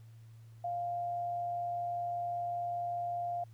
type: tone with amplitude modulation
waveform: sine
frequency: 698.5 Hz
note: F5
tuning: in tune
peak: -32 dBFS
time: 0.64-3.44 s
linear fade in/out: 5 ms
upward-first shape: sine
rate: 125 Hz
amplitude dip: 25%
effects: added 113 Hz sine -51 dBFS peak until 3.53 s + pink hiss -70 dBFS RMS until 3.53 s